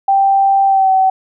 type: tone with pitch glide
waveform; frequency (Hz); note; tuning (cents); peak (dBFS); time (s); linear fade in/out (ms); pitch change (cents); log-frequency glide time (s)
sine; 784 to 761.2; G5 to F#5; 0 to +49; -8; 0.08-1.1; 5; -51; 0.66-0.91
effects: none